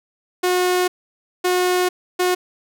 sawtooth tone bursts at uneven times, 362.3 Hz, F#4, 36 cents flat, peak -12 dBFS, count 3, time 0.43-0.88 / 1.44-1.89 / 2.19-2.35 s, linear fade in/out 10 ms, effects none

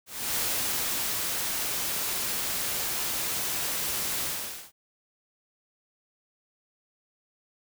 white noise with ADSR envelope, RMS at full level -28 dBFS, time 0.06-4.72 s, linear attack 290 ms, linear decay 850 ms, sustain -2 dB, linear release 500 ms, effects none

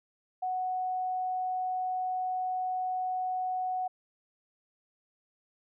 sine tone, 740 Hz, F#5, in tune, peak -29 dBFS, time 0.42-3.88 s, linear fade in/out 10 ms, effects none

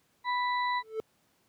harmonic tone, 987.8 Hz, B5, in tune, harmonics 1 / 2 / 4, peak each -28 / -34 / -40 dBFS, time 0.24-0.83 s, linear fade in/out 50 ms
triangle tone with exponential growth, 440.2 Hz, A4, 1 cent sharp, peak -25 dBFS, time 0.79-1 s, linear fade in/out 0 ms, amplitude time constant 44 ms
effects pink hiss -70 dBFS RMS until 1.48 s + high-pass 100 Hz 12 dB/octave

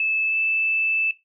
sine tone with pitch glide, 2616 to 2634 Hz, E7 to E7, -14 to -2 cents, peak -19 dBFS, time 0-1.11 s, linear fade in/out 2 ms, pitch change +12 cents, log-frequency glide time 0.26-0.36 s, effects noise-tail reverb RT60 0.2 s tail -17 dB re dry

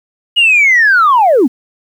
sine linear sweep, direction down, 2908 to 216.6 Hz, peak -4 dBFS, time 0.36-1.48 s, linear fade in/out 20 ms, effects tanh soft clip ceiling -2 dBFS + 7-bit

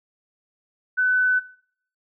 sine tone, 1504 Hz, F#6, 28 cents sharp, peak -17 dBFS, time 0.97-1.4 s, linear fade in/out 20 ms, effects noise-tail reverb RT60 0.6 s tail -19 dB re dry

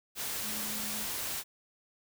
sine tone in noise, 213.1 Hz, G#3, 45 cents sharp, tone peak -44 dBFS, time 0.42-1.08 s, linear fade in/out 50 ms, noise white, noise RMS -36 dBFS, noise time 0.15-1.44 s, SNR -11 dB, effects none

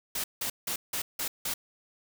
white noise bursts, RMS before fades -32 dBFS, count 6, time 0.15-1.54 s, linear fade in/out 5 ms, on 90 ms, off 170 ms, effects none

